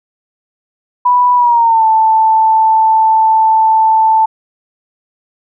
sine tone with pitch glide, 985 to 882.6 Hz, B5 to A5, -5 to +5 cents, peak -6 dBFS, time 1.05-4.26 s, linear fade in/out 10 ms, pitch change -190 cents, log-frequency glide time 1.35-1.85 s, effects none

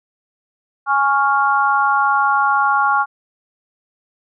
sine chord, Db major, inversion second, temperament equal, 830.6 / 1108.7 / 1396.9 Hz, Ab5 / Db6 / F6, 0 / 0 / 0 cents, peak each -17 dBFS, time 0.86-3.06 s, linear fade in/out 50 ms, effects none

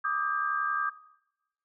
sine tone cluster, 1177 / 1248 / 1603 Hz, D6 / D#6 / G6, +3 / +5 / +38 cents, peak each -31 dBFS, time 0.04-0.9 s, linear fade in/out 10 ms, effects noise-tail reverb RT60 1.0 s tail -21 dB re dry

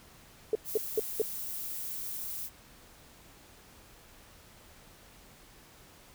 sine tone bursts, 434.6 Hz, A4, 21 cents flat, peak -23 dBFS, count 4, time 0.53-1.218 s, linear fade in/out 2 ms, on 22 ms, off 200 ms
violet noise, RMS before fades -38 dBFS, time 0.64-2.5 s, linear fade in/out 50 ms
effects pink hiss -56 dBFS RMS until 6.14 s

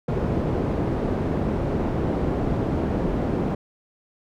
white low-pass noise, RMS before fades -24 dBFS, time 0.08-3.55 s, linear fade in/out 5 ms, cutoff 370 Hz, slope 12 dB/octave, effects none

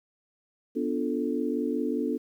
sine chord, B half-diminished seventh, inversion none, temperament equal with one note detuned, 246.9 / 292 / 349.2 / 440 Hz, B3 / D4 / F4 / A4, 0 / -10 / 0 / 0 cents, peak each -30 / -30 / -34 / -32 dBFS, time 0.75-2.18 s, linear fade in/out 20 ms, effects 10-bit

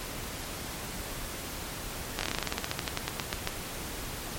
slowing click train, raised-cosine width 0.2 ms, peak -11 dBFS, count 21, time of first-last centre 2.19-3.474 s, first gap 20 ms, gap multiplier 1.11, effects pink hiss -38 dBFS RMS until 4.38 s + MP3 64 kbps

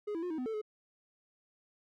triangle tone with pitch steps, 417.1 / 330 / 357.6 / 317.3 / 252.8 / 443 / 426.1 Hz, G#4 / E4 / F4 / D#4 / B3 / A4 / G#4, +7 / +2 / +41 / +34 / +41 / +12 / +44 cents, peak -32 dBFS, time 0.07-0.616 s, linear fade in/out 10 ms, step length 78 ms, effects none

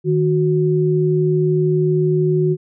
sine tone pair together, 155.15 / 368 Hz, D#3 / F#4, -5 / -9 cents, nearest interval octave + minor third, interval 1496 cents, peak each -16 dBFS, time 0.04-2.57 s, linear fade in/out 50 ms, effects none

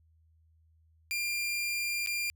sawtooth tone with dropouts, 2393 Hz, D7, 32 cents sharp, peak -27 dBFS, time 1.11-2.3 s, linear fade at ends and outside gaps 0 ms, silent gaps 2.062-2.072 s, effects added 80 Hz sine -62 dBFS peak until 2.35 s

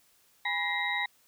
sine tone cluster, 820 / 983 / 1902 / 2076 / 3828 Hz, G#5 / B5 / A#6 / C7 / A#7, -22 / -8 / +34 / -14 / +45 cents, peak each -36 / -38 / -32 / -33 / -36 dBFS, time 0.45-1.06 s, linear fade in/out 5 ms, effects white hiss -65 dBFS RMS until 1.27 s

